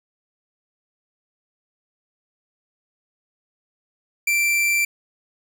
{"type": "tone", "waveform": "45% pulse", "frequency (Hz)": 2349, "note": "D7", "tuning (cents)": 0, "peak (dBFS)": -17, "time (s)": [4.27, 4.85], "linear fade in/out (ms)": 5, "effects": []}